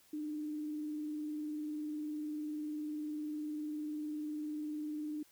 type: tone with vibrato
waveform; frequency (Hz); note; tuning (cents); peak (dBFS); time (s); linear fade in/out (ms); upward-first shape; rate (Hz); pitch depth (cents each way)
sine; 302.1; D4; +49; -37; 0.13-5.23; 5; square; 20; 25
effects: white hiss -66 dBFS RMS until 5.31 s